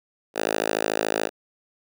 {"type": "tone with high-pass filter", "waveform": "5% pulse", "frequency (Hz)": 53.7, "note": "A1", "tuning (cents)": -41, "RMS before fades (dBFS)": -25, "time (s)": [0.34, 1.3], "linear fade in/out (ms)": 50, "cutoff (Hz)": 440, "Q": 1.1, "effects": []}